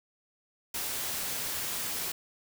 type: noise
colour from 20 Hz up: white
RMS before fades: -34 dBFS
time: 0.74-2.12 s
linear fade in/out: 5 ms
effects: none